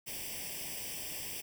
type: noise with comb filter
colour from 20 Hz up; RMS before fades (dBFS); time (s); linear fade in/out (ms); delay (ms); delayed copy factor
white; -41; 0.06-1.42; 20; 0.37; +0.9
effects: none